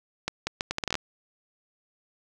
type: accelerating click train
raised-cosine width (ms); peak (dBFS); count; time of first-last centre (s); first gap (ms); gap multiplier
0.2; -10; 11; 0.28-0.953; 190; 0.73
effects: none